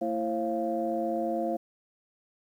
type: tone cluster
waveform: sine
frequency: 224.7 / 333.5 / 537 / 691 Hz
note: A3 / E4 / C5 / F5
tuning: +37 / +20 / +45 / -19 cents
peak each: -34 / -32 / -32 / -31 dBFS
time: 0.01-1.57 s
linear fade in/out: 10 ms
effects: tanh soft clip ceiling -16 dBFS + 10-bit